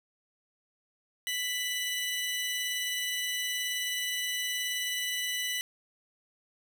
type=tone pair together; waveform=sawtooth; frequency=1985 / 2968 Hz; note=B6 / F#7; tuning=+8 / +5 cents; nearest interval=perfect fifth; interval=697 cents; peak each=-30 / -30 dBFS; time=1.27-5.61 s; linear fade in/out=0 ms; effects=none